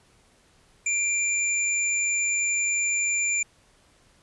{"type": "tone pair together", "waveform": "sine", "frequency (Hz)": [2369, 7086], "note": ["D7", "A8"], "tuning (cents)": [14, 11], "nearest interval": "octave + perfect fifth", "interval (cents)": 1897, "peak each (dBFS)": -25, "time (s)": [0.86, 3.43], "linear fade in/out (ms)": 5, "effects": ["pink hiss -60 dBFS RMS until 4.22 s", "resampled to 24000 Hz"]}